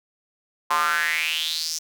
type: tone with high-pass filter sweep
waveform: square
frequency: 80.2 Hz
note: E2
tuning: 47 cents flat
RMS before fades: -24 dBFS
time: 0.7-1.79 s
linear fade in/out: 10 ms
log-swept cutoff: 1000 to 6000 Hz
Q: 5.6
effects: none